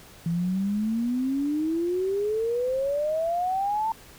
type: exponential sweep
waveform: sine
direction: up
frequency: 164.81 to 904 Hz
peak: -23 dBFS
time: 0.26-3.92 s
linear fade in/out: 2 ms
effects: pink hiss -49 dBFS RMS until 4.18 s